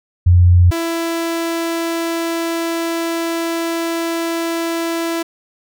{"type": "tone pair in turn", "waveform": ["sine", "sawtooth"], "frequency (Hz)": [88.5, 333.2], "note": ["F2", "E4"], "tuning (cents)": [23, 19], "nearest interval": "octave + major seventh", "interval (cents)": 2296, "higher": "second", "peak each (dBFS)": [-6, -14], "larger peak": "first", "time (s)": [[0.26, 0.71], [0.71, 5.23]], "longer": "second", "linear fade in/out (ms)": 10, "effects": []}